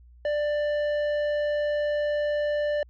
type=tone with tanh clipping; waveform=sine; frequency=591 Hz; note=D5; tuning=11 cents sharp; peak=-25 dBFS; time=0.25-2.83 s; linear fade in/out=2 ms; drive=10 dB; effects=added 60 Hz sine -49 dBFS peak until 2.89 s